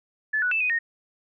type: tone with pitch steps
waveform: sine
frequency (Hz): 1732 / 1476 / 2640 / 2495 / 1853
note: A6 / F#6 / E7 / D#7 / A#6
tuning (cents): -28 / -5 / +2 / +4 / -11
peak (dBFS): -21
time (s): 0.33-0.79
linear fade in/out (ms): 10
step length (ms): 92
effects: none